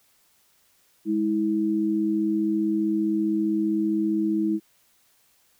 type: tone pair together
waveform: sine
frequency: 207.7 / 323 Hz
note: G#3 / E4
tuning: 0 / -35 cents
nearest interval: minor sixth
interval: 765 cents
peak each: -26 / -22 dBFS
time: 1.05-4.6 s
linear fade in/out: 50 ms
effects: white hiss -63 dBFS RMS until 5.59 s